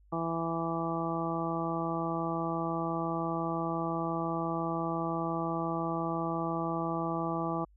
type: harmonic tone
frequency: 165.8 Hz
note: E3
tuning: 10 cents sharp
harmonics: 1 / 2 / 3 / 4 / 5 / 6 / 7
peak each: -36 / -35 / -41 / -38 / -38 / -43 / -37 dBFS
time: 0.12-7.65 s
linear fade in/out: 10 ms
effects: added 50 Hz sine -58 dBFS peak until 7.76 s